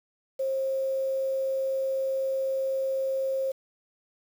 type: tone with quantisation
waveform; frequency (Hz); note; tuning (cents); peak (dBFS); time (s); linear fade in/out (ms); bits
sine; 534; C5; +35; -25; 0.39-3.52; 10; 8
effects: none